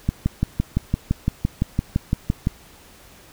click train, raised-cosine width 5 ms, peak -6 dBFS, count 15, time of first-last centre 0.09-2.471 s, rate 5.88 Hz, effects pink hiss -48 dBFS RMS until 3.32 s

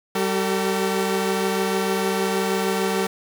sawtooth tone cluster, 194.4 / 382.3 / 449.8 Hz, G3 / G4 / A4, -14 / -43 / +38 cents, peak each -21 dBFS, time 0.15-3.07 s, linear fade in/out 5 ms, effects 7-bit

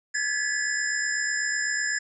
sine tone cluster, 1648 / 1716 / 1963 / 5110 / 7240 Hz, G#6 / A6 / B6 / D#8 / A8, -14 / -44 / -11 / +45 / +48 cents, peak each -33 / -27 / -35 / -35 / -31 dBFS, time 0.14-1.99 s, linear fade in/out 10 ms, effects none

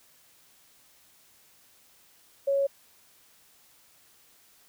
sine tone, 554.4 Hz, C#5, in tune, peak -22 dBFS, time 2.47-2.67 s, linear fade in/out 10 ms, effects white hiss -60 dBFS RMS until 4.68 s

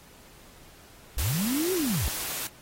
sine linear two-way sweep, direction up then down, 45.83 to 386.6 to 45.83 Hz, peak -25 dBFS, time 1.17-2.08 s, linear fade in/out 0 ms, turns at 1.73 s
white noise, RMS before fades -33 dBFS, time 1.18-2.47 s, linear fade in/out 2 ms
effects pink hiss -53 dBFS RMS until 2.61 s + AAC 48 kbps

